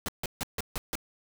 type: noise bursts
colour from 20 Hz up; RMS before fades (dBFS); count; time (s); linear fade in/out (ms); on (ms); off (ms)
pink; -32; 6; 0.06-0.954; 0; 24; 150
effects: none